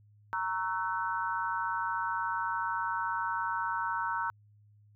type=chord; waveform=sine; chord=F# dominant seventh; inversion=first; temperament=equal with one note detuned; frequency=932.3 / 1108.7 / 1318.5 / 1508.5 Hz; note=A#5 / C#6 / E6 / F#6; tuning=0 / 0 / 0 / +33 cents; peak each=-33 / -39 / -36 / -36 dBFS; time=0.33-4.3 s; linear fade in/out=0 ms; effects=added 104 Hz sine -58 dBFS peak until 4.95 s